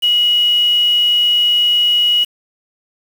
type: tone with quantisation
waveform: sine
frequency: 2913 Hz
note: F#7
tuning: 28 cents flat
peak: -10 dBFS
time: 0.02-2.25 s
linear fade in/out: 20 ms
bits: 5
effects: none